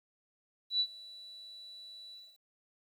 sine tone with ADSR envelope, 3951 Hz, B7, in tune, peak -25 dBFS, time 0.7-2.39 s, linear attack 100 ms, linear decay 65 ms, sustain -22 dB, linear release 250 ms, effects 11-bit

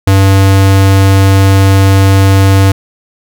square tone, 97.1 Hz, G2, 16 cents flat, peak -4 dBFS, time 0.07-2.72 s, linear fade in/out 5 ms, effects none

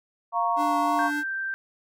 sine chord, Bb minor, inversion second, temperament equal, 698.5 / 932.3 / 1108.7 Hz, F5 / Bb5 / Db6, 0 / 0 / 0 cents, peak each -26 / -26 / -26 dBFS, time 0.32-1.11 s, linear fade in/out 50 ms
square tone with vibrato, 293.7 Hz, D4, in tune, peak -29 dBFS, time 0.56-1.24 s, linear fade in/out 50 ms, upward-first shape triangle, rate 3.3 Hz, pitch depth 14 cents each way
sine tone, 1568 Hz, G6, in tune, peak -27 dBFS, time 0.99-1.54 s, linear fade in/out 0 ms
effects none

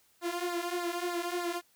sawtooth tone with flanger, 349.2 Hz, F4, in tune, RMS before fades -34 dBFS, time 0.21-1.62 s, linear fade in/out 50 ms, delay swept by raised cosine 0.32 to 3.42 ms, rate 3.3 Hz, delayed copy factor -0.8, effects white hiss -67 dBFS RMS until 1.75 s

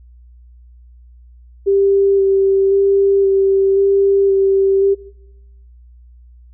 sine tone with vibrato, 392 Hz, G4, in tune, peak -10 dBFS, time 1.66-4.95 s, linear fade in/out 20 ms, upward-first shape square, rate 0.95 Hz, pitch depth 12 cents each way, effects noise-tail reverb RT60 0.9 s tail -20 dB re dry + added 60 Hz sine -40 dBFS peak until 6.53 s

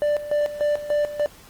triangle tone with tremolo, 590 Hz, D5, 8 cents sharp, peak -16 dBFS, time 0.02-1.26 s, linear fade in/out 0 ms, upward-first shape square, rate 3.4 Hz, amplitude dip 75%, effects pink hiss -48 dBFS RMS until 1.49 s + Opus 24 kbps

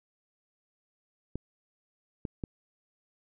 clicks, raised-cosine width 3 ms, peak -21 dBFS, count 3, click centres 1.356 / 2.252 / 2.438 s, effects none

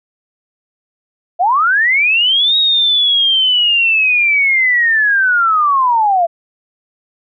sine linear two-way sweep, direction up then down, 659.3 to 3798 to 659.3 Hz, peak -9 dBFS, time 1.39-6.27 s, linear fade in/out 20 ms, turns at 2.57 s, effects none

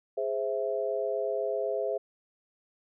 sine chord, Ab augmented, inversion none, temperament equal, 415.3 / 523.3 / 659.3 Hz, Ab4 / C5 / E5, 0 / 0 / 0 cents, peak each -32 dBFS, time 0.17-1.98 s, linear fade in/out 10 ms, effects none

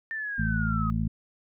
sine linear sweep, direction down, 1800 to 1244 Hz, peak -30 dBFS, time 0.11-0.9 s, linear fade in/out 0 ms
harmonic tone, 55 Hz, A1, in tune, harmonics 1 / 2 / 3 / 4, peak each -30 / -30 / -30 / -30 dBFS, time 0.38-1.08 s, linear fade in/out 10 ms
effects none

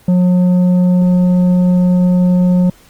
triangle tone with tanh clipping, 180 Hz, F#3, 47 cents flat, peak -9 dBFS, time 0.08-2.7 s, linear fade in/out 5 ms, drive 11 dB, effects pink hiss -46 dBFS RMS until 2.89 s + Opus 24 kbps

